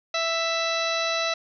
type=harmonic tone; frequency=661 Hz; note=E5; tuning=5 cents sharp; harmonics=1 / 2 / 3 / 4 / 5 / 6 / 7 / 8 / 9; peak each=-28 / -30 / -33 / -31 / -40 / -29 / -41 / -39 / -38 dBFS; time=0.14-1.34 s; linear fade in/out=5 ms; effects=none